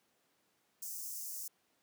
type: high-pass noise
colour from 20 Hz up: white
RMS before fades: -43 dBFS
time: 0.82-1.48 s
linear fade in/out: 5 ms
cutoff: 5400 Hz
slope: 48 dB/octave
effects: pink hiss -75 dBFS RMS until 1.82 s + high-pass 200 Hz 12 dB/octave